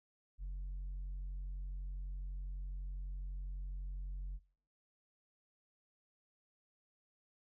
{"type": "tone with tanh clipping", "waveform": "triangle", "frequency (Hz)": 46, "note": "F#1", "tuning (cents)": -9, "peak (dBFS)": -40, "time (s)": [0.38, 4.4], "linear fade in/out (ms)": 50, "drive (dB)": 7, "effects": ["noise-tail reverb RT60 0.6 s tail -25 dB re dry"]}